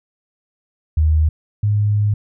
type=tone pair in turn; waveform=sine; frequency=77.78 / 104.21 Hz; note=D#2 / G#2; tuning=0 / +6 cents; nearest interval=perfect fourth; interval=506 cents; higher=second; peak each=-11 / -13 dBFS; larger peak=first; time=0.97-1.29 / 1.63-2.14 s; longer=second; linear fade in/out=5 ms; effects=none